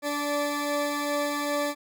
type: tone pair together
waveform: 20% pulse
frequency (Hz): 290 / 582.5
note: D4 / D5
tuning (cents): -22 / -14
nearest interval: octave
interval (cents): 1208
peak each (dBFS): -24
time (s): 0.02-1.75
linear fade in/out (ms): 50
effects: none